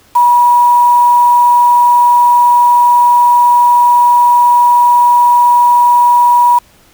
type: tone with quantisation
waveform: sine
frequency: 967 Hz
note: B5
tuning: 37 cents flat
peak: -4 dBFS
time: 0.15-6.59 s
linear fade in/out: 10 ms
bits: 4
effects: pink hiss -46 dBFS RMS until 6.93 s